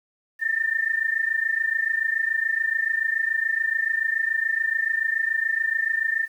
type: tone pair together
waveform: sine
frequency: 1785 / 1812 Hz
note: A6 / A#6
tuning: +24 / -50 cents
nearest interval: unison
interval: 26 cents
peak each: -24 dBFS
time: 0.39-6.28 s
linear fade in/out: 50 ms
effects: 9-bit